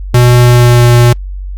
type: tone with pitch glide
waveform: square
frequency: 122.3 to 120.41 Hz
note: B2 to B2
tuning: -16 to -43 cents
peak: -3 dBFS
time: 0.14-1.13 s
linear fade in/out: 5 ms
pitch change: -27 cents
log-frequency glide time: 0.4-0.89 s
effects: added 47 Hz sine -18 dBFS peak until 1.57 s + Opus 48 kbps